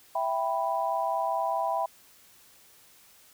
sine chord, E minor, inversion none, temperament equal, 659.3 / 784 / 987.8 Hz, E5 / G5 / B5, 0 / 0 / 0 cents, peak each -30 dBFS, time 0.15-1.86 s, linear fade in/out 5 ms, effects white hiss -57 dBFS RMS until 3.33 s

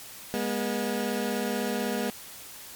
20% pulse tone pair together, 205.5 / 241.5 Hz, G#3 / B3, -18 / -39 cents, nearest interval minor third, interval 279 cents, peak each -25 dBFS, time 0.34-2.1 s, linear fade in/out 0 ms, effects white hiss -44 dBFS RMS until 2.75 s + MP3 96 kbps

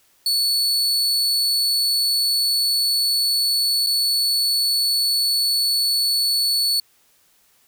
40% pulse tone with dropouts, 4435 Hz, C#8, in tune, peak -16 dBFS, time 0.26-6.8 s, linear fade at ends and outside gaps 2 ms, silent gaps 3.864-3.869 s, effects white hiss -59 dBFS RMS until 7.67 s

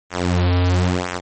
sawtooth tone with flanger, 89.6 Hz, F2, 45 cents sharp, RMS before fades -18 dBFS, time 0.1-1.21 s, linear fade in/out 50 ms, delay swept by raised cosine 0.21 to 5.81 ms, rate 1 Hz, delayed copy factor -0.95, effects MP3 32 kbps

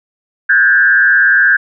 sine tone with frequency modulation, 1600 Hz, G6, 35 cents sharp, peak -6 dBFS, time 0.49-1.57 s, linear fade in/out 10 ms, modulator 117 Hz, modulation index 0.91, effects none

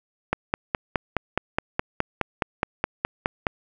click train, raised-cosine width 0.5 ms, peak -6 dBFS, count 16, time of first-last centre 0.33-3.468 s, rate 4.78 Hz, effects none

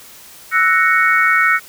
sine chord, F# dominant seventh, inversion third, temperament equal, 1318.5 / 1480 / 1864.7 / 2217 Hz, E6 / F#6 / A#6 / C#7, 0 / 0 / 0 / 0 cents, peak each -16 dBFS, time 0.51-1.6 s, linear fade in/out 50 ms, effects white hiss -40 dBFS RMS until 1.68 s

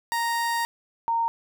30% pulse / sine tone pair in turn, 932.3 / 922.1 Hz, A#5 / A#5, 0 / -19 cents, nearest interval unison, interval 19 cents, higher first, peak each -21 dBFS, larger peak neither, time 0.12-0.65 / 1.08-1.28 s, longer first, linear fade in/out 0 ms, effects none

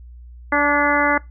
harmonic tone with a mistuned harmonic, 290.4 Hz, D4, 19 cents flat, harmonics 1 / 2 / 3 / 4 / 5 / 6 / 7, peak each -22 / -22 / -22 / -22 / -22 / -22 / -22 dBFS, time 0.52-1.18 s, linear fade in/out 5 ms, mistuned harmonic 6, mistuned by -25 cents, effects noise-tail reverb RT60 0.2 s tail -21 dB re dry + added 60 Hz sine -37 dBFS peak until 1.3 s

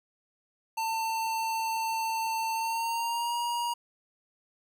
square tone with pitch glide, 897 to 950.3 Hz, A5 to A#5, +33 to +33 cents, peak -29 dBFS, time 0.77-3.74 s, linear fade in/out 10 ms, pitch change +100 cents, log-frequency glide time 2.53-3.35 s, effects none

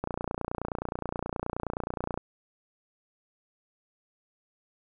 click train, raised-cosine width 1 ms, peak -17 dBFS, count 64, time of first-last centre 0.04-2.176 s, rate 29.5 Hz, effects none

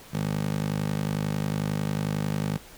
15% pulse tone with high-pass filter, 51.1 Hz, G#1, 27 cents flat, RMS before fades -28 dBFS, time 0.13-2.58 s, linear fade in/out 10 ms, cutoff 160 Hz, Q 1.9, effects pink hiss -48 dBFS RMS until 2.77 s

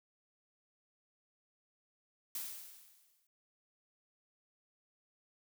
blue noise with exponential decay, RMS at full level -39 dBFS, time 2.35-3.27 s, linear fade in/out 2 ms, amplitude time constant 200 ms, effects none

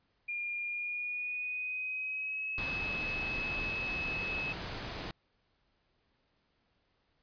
sine tone with pitch glide, 2411 to 2584 Hz, D7 to E7, +45 to -35 cents, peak -34 dBFS, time 0.28-4.53 s, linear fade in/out 10 ms, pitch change +120 cents, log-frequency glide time 0.65-2.63 s
pink noise, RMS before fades -40 dBFS, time 2.58-5.11 s, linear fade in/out 0 ms
effects pink hiss -75 dBFS RMS until 7.22 s + resampled to 11025 Hz

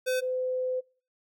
square / sine tone pair in turn, 510 / 510 Hz, C5 / C5, -44 / -44 cents, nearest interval unison, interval 0 cents, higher neither, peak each -26 / -27 dBFS, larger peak first, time 0.06-0.21 / 0.21-0.81 s, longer second, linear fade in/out 20 ms, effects noise-tail reverb RT60 0.4 s tail -24 dB re dry

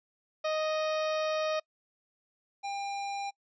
harmonic tone, 622.3 Hz, D#5, in tune, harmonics 1 / 2 / 3 / 4 / 5 / 6 / 7 / 8 / 9, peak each -29 / -36 / -44 / -41 / -47 / -44 / -49 / -50 / -48 dBFS, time 0.44-1.6 s, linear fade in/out 10 ms
square tone, 799 Hz, G5, 33 cents sharp, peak -34 dBFS, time 2.63-3.31 s, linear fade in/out 20 ms
effects noise-tail reverb RT60 0.1 s tail -26 dB re dry + resampled to 16000 Hz

